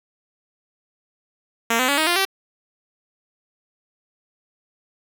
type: tone with pitch steps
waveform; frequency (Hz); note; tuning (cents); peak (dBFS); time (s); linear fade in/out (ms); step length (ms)
5% pulse; 230 / 255.2 / 283.2 / 314.2 / 348.6 / 386.8; A#3 / C4 / C#4 / D#4 / F4 / G4; -23 / -43 / +37 / +17 / -3 / -23; -6; 1.7-2.252; 5; 92
effects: none